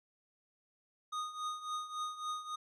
square tone with tremolo, 1238 Hz, D#6, 9 cents flat, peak -35 dBFS, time 1.12-2.56 s, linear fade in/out 10 ms, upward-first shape triangle, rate 3.6 Hz, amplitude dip 80%, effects low-pass 7000 Hz 12 dB/octave

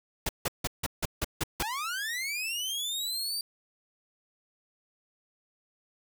pink noise bursts, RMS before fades -29 dBFS, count 8, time 0.26-1.628 s, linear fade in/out 5 ms, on 31 ms, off 160 ms
sawtooth linear sweep, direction up, 784 to 4701 Hz, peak -28 dBFS, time 1.62-3.41 s, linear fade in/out 2 ms
effects none

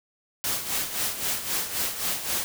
white noise with tremolo, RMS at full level -26 dBFS, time 0.44-2.44 s, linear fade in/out 0 ms, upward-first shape sine, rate 3.8 Hz, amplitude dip 65%, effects none

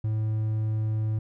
triangle tone, 108.8 Hz, A2, 19 cents flat, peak -22 dBFS, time 0.04-1.19 s, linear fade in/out 5 ms, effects none

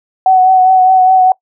sine tone with vibrato, 748 Hz, F#5, 19 cents sharp, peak -4 dBFS, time 0.26-1.32 s, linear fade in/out 2 ms, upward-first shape triangle, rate 4.9 Hz, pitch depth 27 cents each way, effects noise-tail reverb RT60 0.1 s tail -24 dB re dry

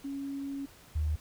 sine tone pair in turn, 277.2 / 76.61 Hz, C#4 / D#2, 0 / -26 cents, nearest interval octave + minor seventh, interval 2226 cents, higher first, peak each -34 / -27 dBFS, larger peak second, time 0.04-0.66 / 0.95-1.16 s, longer first, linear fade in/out 10 ms, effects pink hiss -56 dBFS RMS until 1.2 s

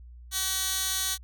15% pulse tone with high-pass filter, 379.9 Hz, F#4, 46 cents sharp, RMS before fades -29 dBFS, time 0.31-1.18 s, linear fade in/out 50 ms, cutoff 3900 Hz, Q 0.65, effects added 60 Hz sine -44 dBFS peak until 1.23 s

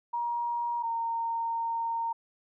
sine tone pair in turn, 948 / 920.5 Hz, A#5 / A#5, +29 / -22 cents, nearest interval minor second, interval 51 cents, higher first, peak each -28 dBFS, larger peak neither, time 0.13-0.83 / 0.83-2.13 s, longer second, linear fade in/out 10 ms, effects none

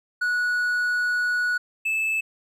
triangle tone pair in turn, 1466 / 2621 Hz, F#6 / E7, -16 / -11 cents, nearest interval minor seventh, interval 1005 cents, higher second, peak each -19 / -20 dBFS, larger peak first, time 0.21-1.58 / 1.85-2.21 s, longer first, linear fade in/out 10 ms, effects none

